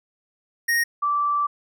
square / sine tone pair in turn, 1865 / 1165.1 Hz, A#6 / D6, 0 / -14 cents, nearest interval minor sixth, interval 814 cents, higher first, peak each -19 dBFS, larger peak neither, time 0.68-0.84 / 1.02-1.47 s, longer second, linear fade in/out 10 ms, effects none

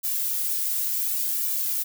violet noise with flanger, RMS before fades -26 dBFS, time 0.03-1.84 s, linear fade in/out 20 ms, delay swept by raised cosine 1.7 to 2.9 ms, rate 0.7 Hz, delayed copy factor +0.75, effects none

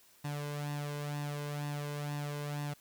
sawtooth tone with flanger, 146.1 Hz, D3, 9 cents flat, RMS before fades -38 dBFS, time 0.24-2.74 s, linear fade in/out 10 ms, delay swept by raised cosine 1.1 to 1.98 ms, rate 2.1 Hz, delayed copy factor +0.6, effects white hiss -63 dBFS RMS until 2.8 s

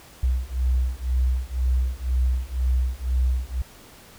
sine beating tone pair, 62.2 / 64.2 Hz, B1 / C2, +13 / -32 cents, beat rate 2 Hz, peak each -23 dBFS, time 0.23-3.62 s, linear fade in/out 5 ms, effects pink hiss -48 dBFS RMS until 4.18 s

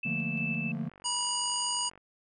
sine tone with tremolo, 2637 Hz, E7, in tune, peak -31 dBFS, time 0.03-0.72 s, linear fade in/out 5 ms, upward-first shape square, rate 2.9 Hz, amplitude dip 25%
triangle chord, Bb major seventh, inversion first, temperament equal, 146.83 / 174.61 / 220 / 233.1 Hz, D3 / F3 / A3 / Bb3, 0 / 0 / 0 / 0 cents, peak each -35 dBFS, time 0.05-0.89 s, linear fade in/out 10 ms
click train, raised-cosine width 0.5 ms, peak -38 dBFS, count 60, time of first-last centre 0.75-1.977 s, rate 48.1 Hz
harmonic tone, 969 Hz, B5, 33 cents flat, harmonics 1 / 3 / 5 / 7 / 9, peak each -35 / -35 / -35 / -35 / -35 dBFS, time 1.04-1.9 s, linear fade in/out 20 ms
effects none

